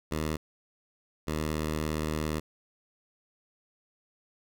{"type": "tone pair in turn", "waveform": "10% pulse", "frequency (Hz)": [77.78, 77.36], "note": ["D#2", "D#2"], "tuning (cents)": [0, -9], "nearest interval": "unison", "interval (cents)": 9, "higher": "first", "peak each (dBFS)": [-21, -21], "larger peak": "neither", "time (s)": [[0.11, 0.37], [1.27, 2.4]], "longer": "second", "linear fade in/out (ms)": 10, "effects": []}